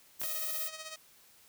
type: noise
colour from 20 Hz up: violet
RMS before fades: -36 dBFS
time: 0.19-0.69 s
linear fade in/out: 20 ms
type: clicks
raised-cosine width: 0.3 ms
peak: -26 dBFS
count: 2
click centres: 0.216 / 0.236 s
type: tone with tremolo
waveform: 5% pulse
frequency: 630 Hz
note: D#5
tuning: 21 cents sharp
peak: -29 dBFS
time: 0.23-0.96 s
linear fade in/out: 2 ms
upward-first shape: sine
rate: 16 Hz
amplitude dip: 60%
effects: white hiss -61 dBFS RMS until 1.48 s